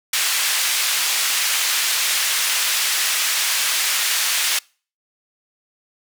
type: band-pass noise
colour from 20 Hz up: pink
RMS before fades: -20 dBFS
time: 0.13-4.59 s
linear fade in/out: 5 ms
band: 2000 to 14000 Hz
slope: 12 dB/octave
effects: noise-tail reverb RT60 0.4 s tail -26 dB re dry